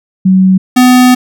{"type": "tone pair in turn", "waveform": ["sine", "square"], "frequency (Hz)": [188.1, 251.1], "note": ["F#3", "B3"], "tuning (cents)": [29, 29], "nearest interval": "perfect fourth", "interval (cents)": 500, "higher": "second", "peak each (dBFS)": -3, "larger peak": "neither", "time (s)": [[0.25, 0.58], [0.76, 1.15]], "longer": "second", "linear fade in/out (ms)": 10, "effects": []}